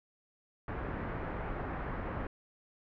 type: low-pass noise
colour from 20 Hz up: pink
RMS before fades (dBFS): -38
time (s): 0.68-2.27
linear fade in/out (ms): 2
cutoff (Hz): 1800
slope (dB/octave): 24
effects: none